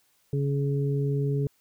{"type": "harmonic tone", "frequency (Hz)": 140.5, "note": "C#3", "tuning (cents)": 24, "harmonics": [1, 2, 3], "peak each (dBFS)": [-24, -35, -31], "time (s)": [0.33, 1.47], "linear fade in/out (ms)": 2, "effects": ["white hiss -67 dBFS RMS until 1.6 s"]}